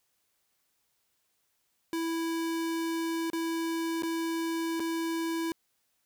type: tone with dropouts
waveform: square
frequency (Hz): 329.6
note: E4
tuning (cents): 0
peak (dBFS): -30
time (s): 1.93-5.52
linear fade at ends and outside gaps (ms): 1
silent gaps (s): 3.301-3.332 / 4.023-4.033 / 4.797-4.802
effects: white hiss -75 dBFS RMS until 6.05 s